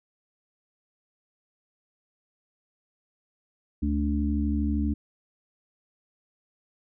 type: harmonic tone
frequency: 72.7 Hz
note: D2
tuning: 17 cents flat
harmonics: 1 / 3 / 4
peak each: -26 / -28 / -29 dBFS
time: 3.82-4.94 s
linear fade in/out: 10 ms
effects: none